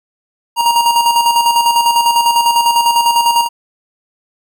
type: tone with tremolo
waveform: square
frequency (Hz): 940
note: A#5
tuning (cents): +14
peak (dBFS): -8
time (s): 0.56-3.49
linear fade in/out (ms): 50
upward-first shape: square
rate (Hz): 10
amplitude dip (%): 50
effects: none